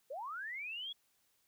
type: linear sweep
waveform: sine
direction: up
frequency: 490 to 3400 Hz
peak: -40 dBFS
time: 0.1-0.93 s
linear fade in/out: 10 ms
effects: white hiss -75 dBFS RMS until 1.47 s